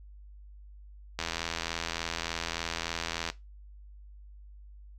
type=click train; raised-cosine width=0.2 ms; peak=-14 dBFS; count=177; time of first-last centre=1.19-3.3 s; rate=83.4 Hz; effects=noise-tail reverb RT60 0.2 s tail -18 dB re dry + added 50 Hz sine -47 dBFS peak until 4.98 s